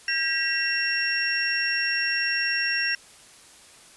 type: tone cluster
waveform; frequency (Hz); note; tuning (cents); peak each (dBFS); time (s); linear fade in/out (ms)
sine; 1603 / 1924 / 2724 / 5540; G6 / B6 / F7 / F8; +38 / -46 / -44 / -15; -28; 0.08-2.95; 2
effects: white hiss -50 dBFS RMS until 3.96 s + resampled to 24000 Hz